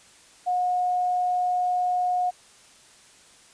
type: tone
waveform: sine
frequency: 723 Hz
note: F#5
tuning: 40 cents flat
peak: -21 dBFS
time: 0.46-2.31 s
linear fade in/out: 20 ms
effects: white hiss -53 dBFS RMS until 3.53 s + resampled to 22050 Hz